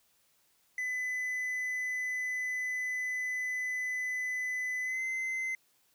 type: tone with pitch glide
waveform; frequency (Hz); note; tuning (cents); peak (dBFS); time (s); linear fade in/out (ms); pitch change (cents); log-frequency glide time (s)
triangle; 2006 to 2060; B6 to C7; +26 to -28; -30; 0.78-5.55; 2; +46; 4.83-5.02
effects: white hiss -70 dBFS RMS until 5.94 s